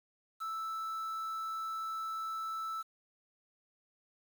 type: tone with quantisation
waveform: triangle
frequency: 1318.5 Hz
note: E6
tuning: in tune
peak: -34 dBFS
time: 0.4-2.83 s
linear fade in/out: 20 ms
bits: 9
effects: none